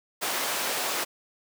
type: high-pass noise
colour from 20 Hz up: pink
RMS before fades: -29 dBFS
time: 0.21-1.05 s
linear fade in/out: 20 ms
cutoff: 510 Hz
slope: 12 dB/octave
effects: none